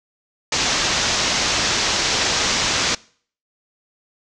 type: low-pass noise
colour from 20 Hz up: white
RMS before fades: -20 dBFS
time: 0.52-2.95 s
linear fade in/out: 5 ms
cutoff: 6700 Hz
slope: 48 dB/octave
effects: noise-tail reverb RT60 0.5 s tail -23 dB re dry